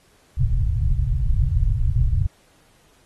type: low-pass noise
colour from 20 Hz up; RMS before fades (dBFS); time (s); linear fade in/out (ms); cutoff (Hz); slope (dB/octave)
pink; -19; 0.37-2.27; 10; 140; 96
effects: pink hiss -58 dBFS RMS until 3.05 s + AAC 32 kbps